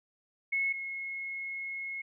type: tone pair in turn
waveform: sine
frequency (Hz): 2186 / 2170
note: C#7 / C#7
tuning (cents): -25 / -37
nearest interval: unison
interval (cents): 12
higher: first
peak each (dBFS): -27 / -35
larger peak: first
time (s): 0.52-0.73 / 0.73-2.02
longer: second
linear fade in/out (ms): 10
effects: none